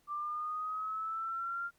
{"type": "linear sweep", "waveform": "sine", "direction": "up", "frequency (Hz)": [1174.7, 1396.9], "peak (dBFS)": -34, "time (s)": [0.07, 1.71], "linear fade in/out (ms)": 50, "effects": ["pink hiss -71 dBFS RMS until 1.78 s", "MP3 96 kbps"]}